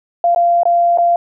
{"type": "tone with dropouts", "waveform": "sine", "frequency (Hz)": 691, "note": "F5", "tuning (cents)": -19, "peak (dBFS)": -9, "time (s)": [0.24, 1.16], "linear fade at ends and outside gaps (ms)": 2, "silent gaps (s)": [[0.348, 0.36], [0.633, 0.654], [0.975, 0.984]], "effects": []}